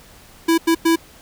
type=tone bursts at uneven times; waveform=square; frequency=330 Hz; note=E4; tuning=2 cents sharp; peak=-13 dBFS; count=3; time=0.48-0.58 / 0.67-0.75 / 0.85-0.96 s; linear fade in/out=10 ms; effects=pink hiss -46 dBFS RMS until 1.21 s